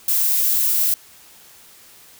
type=noise; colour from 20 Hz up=violet; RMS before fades=-18 dBFS; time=0.08-0.94 s; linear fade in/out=2 ms; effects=white hiss -47 dBFS RMS until 2.19 s